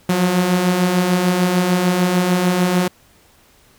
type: beating tone pair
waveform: sawtooth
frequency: 174.61 / 181.31 Hz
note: F3 / F#3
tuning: 0 / -35 cents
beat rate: 6.7 Hz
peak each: -18 / -11 dBFS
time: 0.09-2.88 s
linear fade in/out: 5 ms
effects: pink hiss -52 dBFS RMS until 3.78 s